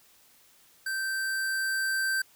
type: tone with level ramp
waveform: square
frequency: 1559 Hz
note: G6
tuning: 10 cents flat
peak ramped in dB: -30 to -26 dBFS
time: 0.86-2.22 s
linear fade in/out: 5 ms
effects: white hiss -60 dBFS RMS until 2.35 s